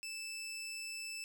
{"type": "tone", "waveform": "20% pulse", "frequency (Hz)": 2637, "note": "E7", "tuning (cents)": 0, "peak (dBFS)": -37, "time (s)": [0.03, 1.24], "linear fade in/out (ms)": 0, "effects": []}